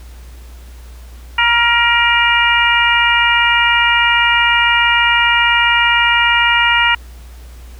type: harmonic tone with a mistuned harmonic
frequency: 473.1 Hz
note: A#4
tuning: 26 cents sharp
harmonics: 2 / 3 / 4 / 5 / 6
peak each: -16 / -16 / -16 / -16 / -16 dBFS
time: 1.38-6.95 s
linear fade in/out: 5 ms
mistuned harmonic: 3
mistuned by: -25 cents
effects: added 60 Hz sine -32 dBFS peak until 7.79 s + pink hiss -45 dBFS RMS until 7.79 s